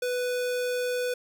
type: tone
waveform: square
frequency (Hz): 495.5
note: B4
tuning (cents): +6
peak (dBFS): -27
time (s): 0.02-1.14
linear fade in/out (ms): 5
effects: none